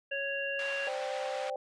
harmonic tone, 554.4 Hz, C#5, in tune, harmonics 1 / 3 / 5, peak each -36 / -36 / -36 dBFS, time 0.11-0.89 s, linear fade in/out 10 ms
white band-pass noise, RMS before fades -44 dBFS, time 0.59-1.5 s, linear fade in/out 2 ms, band 750 to 2600 Hz, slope 12 dB/octave
sine chord, C suspended second, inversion none, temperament equal, 523.3 / 587.3 / 784 Hz, C5 / D5 / G5, 0 / 0 / 0 cents, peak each -36 / -38 / -38 dBFS, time 0.87-1.56 s, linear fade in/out 2 ms
effects resampled to 22050 Hz

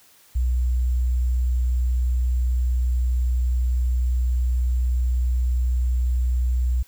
sine tone with sample-and-hold, 61.74 Hz, B1, in tune, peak -18 dBFS, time 0.35-6.83 s, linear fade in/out 10 ms, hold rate 7350 Hz, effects white hiss -54 dBFS RMS until 6.87 s

